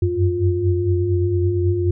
sine tone cluster, 90.3 / 94.6 / 99.3 / 351.9 Hz, F#2 / F#2 / G2 / F4, -42 / +39 / +23 / +13 cents, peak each -22 / -20 / -25 / -20 dBFS, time 0.02-1.91 s, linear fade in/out 5 ms, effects none

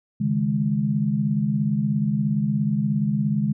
sine chord, C# suspended second, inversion none, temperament equal, 138.59 / 155.56 / 207.7 Hz, C#3 / D#3 / G#3, 0 / 0 / 0 cents, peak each -25 / -25 / -22 dBFS, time 0.2-3.53 s, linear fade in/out 10 ms, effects none

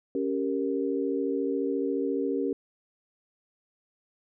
sine chord, G diminished, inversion second, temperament equal, 277.2 / 392 / 466.2 Hz, Db4 / G4 / Bb4, 0 / 0 / 0 cents, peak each -29 / -30 / -31 dBFS, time 0.15-2.53 s, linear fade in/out 2 ms, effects none

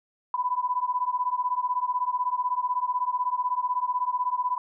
sine beating tone pair, 987.8 / 1003.8 Hz, B5 / B5, 0 / +28 cents, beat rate 16 Hz, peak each -27 dBFS, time 0.34-4.58 s, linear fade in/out 2 ms, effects none

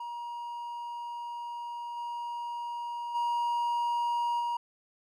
triangle tone with level steps, 950 Hz, A#5, 33 cents sharp, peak -34 / -32 / -25 / -27 dBFS, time 0-4.57 s, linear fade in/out 5 ms, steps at 1.96 / 3.14 / 4.39 s, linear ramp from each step 20 ms, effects none

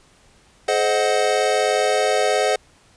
square chord, Ab dominant seventh, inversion none, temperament equal with one note detuned, 426.2 / 523.3 / 622.3 / 740 Hz, Ab4 / C5 / Eb5 / Gb5, +45 / 0 / 0 / 0 cents, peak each -23 dBFS, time 0.68-2.56 s, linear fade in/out 5 ms, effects pink hiss -54 dBFS RMS until 2.96 s + resampled to 22050 Hz

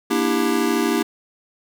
square chord, E half-diminished seventh, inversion second, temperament just, 237.3 / 296.7 / 329.6 / 395.6 Hz, Bb3 / D4 / E4 / G4, +31 / +18 / 0 / +16 cents, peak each -24 dBFS, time 0.1-1.03 s, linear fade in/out 10 ms, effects none

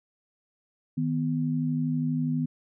sine tone pair together, 156.65 / 249 Hz, D#3 / B3, +12 / +14 cents, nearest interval minor sixth, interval 802 cents, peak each -27 dBFS, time 0.97-2.46 s, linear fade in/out 10 ms, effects none

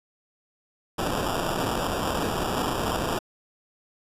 blue noise with sample-and-hold, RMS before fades -27 dBFS, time 0.98-3.19 s, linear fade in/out 10 ms, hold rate 2100 Hz, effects resampled to 32000 Hz

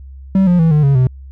triangle tone with pitch steps, 192 / 177.08 / 163.33 / 150.64 / 138.94 / 128.14 Hz, G3 / F3 / E3 / D3 / C#3 / C3, -36 / +24 / -16 / +44 / +4 / -36 cents, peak -6 dBFS, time 0.35-1.07 s, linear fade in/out 2 ms, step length 120 ms, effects added 67 Hz sine -31 dBFS peak until 1.31 s

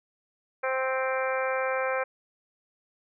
harmonic tone, 261.9 Hz, C4, 2 cents sharp, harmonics 2 / 3 / 4 / 5 / 6 / 7 / 8 / 9, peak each -28 / -35 / -35 / -35 / -34 / -41 / -40 / -37 dBFS, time 0.63-2.04 s, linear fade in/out 10 ms, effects none

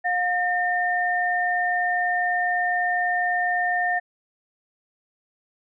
sine tone pair together, 715 / 1812 Hz, F5 / A#6, +41 / -50 cents, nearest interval octave + major third, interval 1609 cents, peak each -23 dBFS, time 0.04-4 s, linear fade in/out 20 ms, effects none

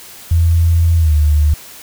sine tone with pitch glide, 83.6 to 74.91 Hz, E2 to D2, +25 to +35 cents, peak -8 dBFS, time 0.31-1.54 s, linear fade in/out 5 ms, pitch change -190 cents, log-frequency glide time 0.98-1.14 s, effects white hiss -36 dBFS RMS until 1.82 s

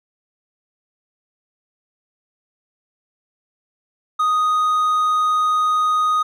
triangle tone, 1244.5 Hz, D#6, in tune, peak -13 dBFS, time 4.19-6.23 s, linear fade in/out 10 ms, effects none

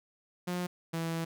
sawtooth tone pair in turn, 178.4 / 164.8 Hz, F3 / E3, +37 / 0 cents, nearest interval minor second, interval 137 cents, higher first, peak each -28 dBFS, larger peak neither, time 0.47-0.67 / 0.93-1.25 s, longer second, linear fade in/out 10 ms, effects none

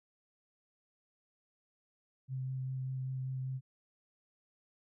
sine tone with vibrato, 130.81 Hz, C3, in tune, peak -35 dBFS, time 2.28-3.61 s, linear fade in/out 50 ms, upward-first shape sine, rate 5.1 Hz, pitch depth 11 cents each way, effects none

